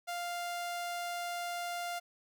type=tone; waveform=sawtooth; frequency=698.5 Hz; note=F5; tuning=in tune; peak=-32 dBFS; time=0.07-2 s; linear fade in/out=20 ms; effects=none